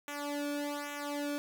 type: tone with flanger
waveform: sawtooth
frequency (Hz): 289.7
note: D4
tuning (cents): -24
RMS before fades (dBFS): -37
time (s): 0.08-1.38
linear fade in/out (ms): 0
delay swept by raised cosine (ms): 0.21 to 1.03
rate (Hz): 1.2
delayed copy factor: -0.95
effects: none